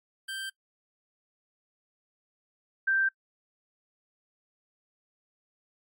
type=tone pair in turn; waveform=25% pulse / sine; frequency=1568 / 1568 Hz; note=G6 / G6; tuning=0 / 0 cents; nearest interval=unison; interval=0 cents; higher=neither; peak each=-30 / -22 dBFS; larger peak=second; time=0.28-0.5 / 2.87-3.09 s; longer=neither; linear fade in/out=10 ms; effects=noise-tail reverb RT60 0.1 s tail -22 dB re dry + MP3 64 kbps